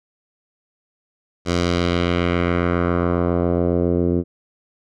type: tone with low-pass filter sweep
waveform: 10% pulse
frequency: 87.3 Hz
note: F2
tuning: in tune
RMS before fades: -19 dBFS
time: 1.45-4.24 s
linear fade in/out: 50 ms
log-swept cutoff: 6200 to 340 Hz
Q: 1.4
effects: none